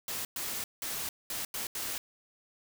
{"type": "noise bursts at uneven times", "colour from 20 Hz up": "white", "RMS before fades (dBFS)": -36, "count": 6, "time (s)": [[0.08, 0.25], [0.36, 0.64], [0.82, 1.09], [1.3, 1.45], [1.54, 1.67], [1.75, 1.98]], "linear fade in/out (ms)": 2, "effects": []}